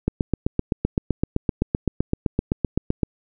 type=click train; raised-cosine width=3 ms; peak=-6 dBFS; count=24; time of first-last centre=0.08-3.033 s; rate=7.79 Hz; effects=none